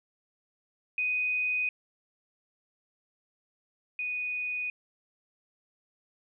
sine tone pair in turn, 2494 / 2480 Hz, D#7 / D#7, +3 / -6 cents, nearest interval unison, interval 9 cents, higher first, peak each -26 / -30 dBFS, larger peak first, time 0.98-1.69 / 3.99-4.7 s, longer neither, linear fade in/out 2 ms, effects none

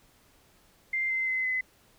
sine tone with pitch steps, 2093 / 2071 / 2050 / 2029 Hz, C7 / C7 / C7 / B6, 0 / -18 / -36 / +46 cents, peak -26 dBFS, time 0.93-1.61 s, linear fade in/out 5 ms, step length 170 ms, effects pink hiss -62 dBFS RMS until 1.98 s

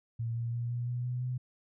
sine tone with pitch steps, 115.5 / 117.18 / 118.88 / 120.61 / 122.37 / 124.15 / 125.95 Hz, A#2 / A#2 / A#2 / B2 / B2 / B2 / B2, -16 / +9 / +34 / -41 / -16 / +9 / +34 cents, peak -31 dBFS, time 0.19-1.38 s, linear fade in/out 10 ms, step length 170 ms, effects none

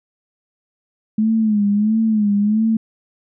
sine tone with vibrato, 212.9 Hz, G#3, 43 cents sharp, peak -13 dBFS, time 1.18-2.77 s, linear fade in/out 5 ms, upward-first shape sine, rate 1.5 Hz, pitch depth 86 cents each way, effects none

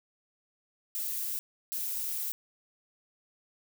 violet noise bursts at uneven times, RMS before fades -34 dBFS, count 2, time 0.95-1.39 / 1.72-2.32 s, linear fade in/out 0 ms, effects none

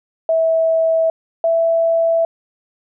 sine tone pair in turn, 651 / 662 Hz, E5 / E5, -22 / +7 cents, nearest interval unison, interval 29 cents, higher second, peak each -12 dBFS, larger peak neither, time 0.29-1.1 / 1.44-2.25 s, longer neither, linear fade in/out 2 ms, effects none

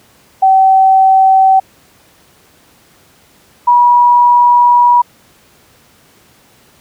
sine tone pair in turn, 766 / 967.9 Hz, G5 / B5, -40 / -35 cents, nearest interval major third, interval 405 cents, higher second, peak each -4 dBFS, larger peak neither, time 0.42-1.6 / 3.67-5.02 s, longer second, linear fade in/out 10 ms, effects pink hiss -47 dBFS RMS until 6.8 s + high-pass 80 Hz 12 dB/octave

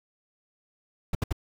brown noise bursts, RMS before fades -25 dBFS, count 3, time 1.13-1.327 s, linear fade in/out 5 ms, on 21 ms, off 67 ms, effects none

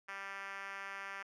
5% pulse tone with band-pass filter, 196.4 Hz, G3, 4 cents sharp, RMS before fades -45 dBFS, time 0.08-1.23 s, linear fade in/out 10 ms, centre 1700 Hz, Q 1.3, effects none

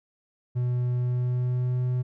triangle tone with pitch glide, 123.47 to 125.48 Hz, B2 to B2, 0 to +28 cents, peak -21 dBFS, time 0.55-2.03 s, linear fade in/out 20 ms, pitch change +28 cents, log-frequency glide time 0.96-1.82 s, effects none

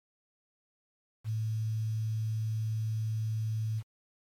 sine tone with quantisation, 110 Hz, A2, in tune, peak -29 dBFS, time 1.24-3.83 s, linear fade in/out 50 ms, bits 9, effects MP3 64 kbps

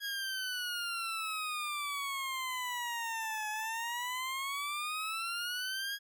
20% pulse exponential two-way sweep, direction down then up, 1651 to 848 to 1651 Hz, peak -30 dBFS, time 0-5.99 s, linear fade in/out 50 ms, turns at 3.49 s, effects none

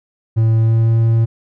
triangle tone with pitch glide, 112.5 to 113.94 Hz, A2 to A#2, +39 to -39 cents, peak -8 dBFS, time 0.36-1.26 s, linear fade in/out 20 ms, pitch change +22 cents, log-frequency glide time 0.57-0.96 s, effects none

